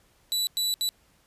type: tone bursts at uneven times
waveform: sawtooth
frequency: 3951 Hz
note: B7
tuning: in tune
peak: -21 dBFS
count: 3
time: 0.32-0.47 / 0.57-0.74 / 0.81-0.89 s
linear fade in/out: 0 ms
effects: pink hiss -63 dBFS RMS until 1.26 s + resampled to 32000 Hz